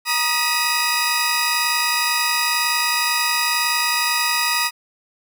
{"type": "tone cluster", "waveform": "sawtooth", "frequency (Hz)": [947, 1239, 1945, 2537, 4934], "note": ["A#5", "D#6", "B6", "D#7", "D#8"], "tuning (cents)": [27, -8, -27, 33, -15], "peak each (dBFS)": -21, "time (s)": [0.05, 4.71], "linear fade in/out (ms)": 50, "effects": []}